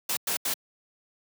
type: noise bursts at uneven times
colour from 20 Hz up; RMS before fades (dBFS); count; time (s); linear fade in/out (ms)
white; -28; 3; 0.09-0.17 / 0.27-0.37 / 0.45-0.54; 5
effects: high-pass 150 Hz 12 dB/octave